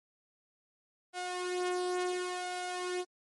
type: tone with flanger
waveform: sawtooth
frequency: 361.1 Hz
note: F#4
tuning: 42 cents flat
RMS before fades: -35 dBFS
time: 1.13-3.05 s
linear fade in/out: 50 ms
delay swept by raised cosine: 1.3 to 3 ms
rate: 0.7 Hz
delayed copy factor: +0.6
effects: MP3 48 kbps